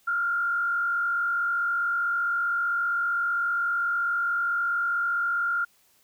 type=tone with frequency modulation; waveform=sine; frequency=1396.9 Hz; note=F6; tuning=in tune; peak=-23 dBFS; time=0.07-5.65 s; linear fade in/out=10 ms; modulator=44.5 Hz; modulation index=0.68; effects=white hiss -63 dBFS RMS until 6.03 s